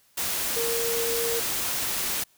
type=tone in noise; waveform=sine; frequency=464.6 Hz; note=A#4; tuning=6 cents flat; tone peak=-27 dBFS; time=0.56-1.4 s; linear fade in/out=10 ms; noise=white; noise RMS=-28 dBFS; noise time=0.17-2.24 s; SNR=-2 dB; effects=white hiss -62 dBFS RMS until 2.37 s